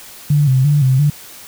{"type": "tone with vibrato", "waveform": "sine", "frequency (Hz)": 138.59, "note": "C#3", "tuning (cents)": 0, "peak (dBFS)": -9, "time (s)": [0.3, 1.1], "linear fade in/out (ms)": 5, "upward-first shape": "square", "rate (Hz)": 2.9, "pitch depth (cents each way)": 100, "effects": ["white hiss -37 dBFS RMS until 1.47 s"]}